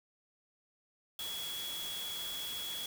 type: tone in noise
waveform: sine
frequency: 3356 Hz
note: G#7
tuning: 17 cents sharp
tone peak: -39 dBFS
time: 1.19-2.86 s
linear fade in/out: 2 ms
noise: white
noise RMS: -44 dBFS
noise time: 1.19-2.86 s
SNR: +2 dB
effects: none